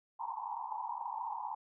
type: band-pass noise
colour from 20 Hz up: white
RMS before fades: -40 dBFS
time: 0.19-1.55 s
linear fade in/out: 10 ms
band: 820 to 1000 Hz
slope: 96 dB/octave
effects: none